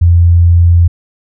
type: tone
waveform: sine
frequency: 85.8 Hz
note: F2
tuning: 30 cents flat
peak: -3 dBFS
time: 0.01-0.88 s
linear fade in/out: 10 ms
effects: none